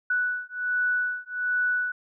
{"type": "beating tone pair", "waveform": "sine", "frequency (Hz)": [1480, 1481.3], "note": ["F#6", "F#6"], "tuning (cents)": [0, 2], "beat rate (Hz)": 1.3, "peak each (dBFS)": -27, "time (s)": [0.1, 1.92], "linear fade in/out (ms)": 5, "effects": []}